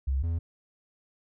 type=tone pair in turn; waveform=sine / triangle; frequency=67.1 / 83.39 Hz; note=C2 / E2; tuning=+44 / +21 cents; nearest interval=major third; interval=377 cents; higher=second; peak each=-24 dBFS; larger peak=neither; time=0.07-0.23 / 0.23-0.39 s; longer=neither; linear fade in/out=10 ms; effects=none